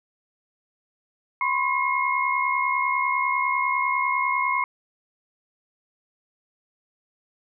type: tone cluster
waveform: sine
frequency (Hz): 1007 / 1077 / 2153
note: B5 / C6 / C7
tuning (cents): +33 / +50 / +49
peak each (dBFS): -25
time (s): 1.41-4.64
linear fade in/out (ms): 2
effects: none